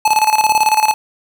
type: tone with tremolo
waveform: square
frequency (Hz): 863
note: A5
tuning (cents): -34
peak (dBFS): -9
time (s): 0.05-0.94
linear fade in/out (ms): 5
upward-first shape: square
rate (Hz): 18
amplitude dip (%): 70
effects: none